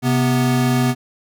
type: tone pair together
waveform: square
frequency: 130.81 / 246.2 Hz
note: C3 / B3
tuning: 0 / -5 cents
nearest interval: major seventh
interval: 1095 cents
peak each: -18 dBFS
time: 0.02-0.95 s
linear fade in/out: 50 ms
effects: none